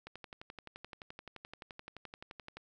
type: click train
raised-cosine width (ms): 0.3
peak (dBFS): -30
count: 30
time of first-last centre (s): 0.07-2.57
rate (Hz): 11.6
effects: none